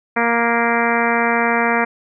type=harmonic tone with a mistuned harmonic; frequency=234 Hz; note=A#3; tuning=7 cents sharp; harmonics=1 / 2 / 3 / 4 / 5 / 6 / 7 / 8 / 9 / 10; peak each=-22 / -22 / -22 / -22 / -25 / -24 / -24 / -25 / -25 / -26 dBFS; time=0.16-1.85 s; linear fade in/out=10 ms; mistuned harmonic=9; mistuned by=-20 cents; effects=none